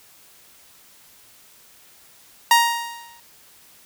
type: tone with exponential decay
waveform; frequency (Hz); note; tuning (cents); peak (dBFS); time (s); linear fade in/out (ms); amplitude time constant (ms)
sawtooth; 937; A#5; +9; -6; 2.51-3.2; 2; 150
effects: white hiss -51 dBFS RMS until 3.85 s